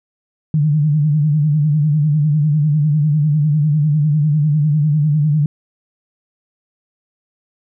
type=tone with vibrato; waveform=sine; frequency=150.2 Hz; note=D3; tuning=39 cents sharp; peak=-11 dBFS; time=0.54-5.46 s; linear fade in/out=2 ms; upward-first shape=sine; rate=10 Hz; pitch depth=81 cents each way; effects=none